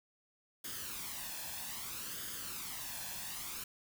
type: noise with flanger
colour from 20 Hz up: white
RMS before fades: -43 dBFS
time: 0.64-3.64 s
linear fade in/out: 5 ms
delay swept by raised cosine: 0.6 to 1.19 ms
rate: 0.62 Hz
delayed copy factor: +0.6
effects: none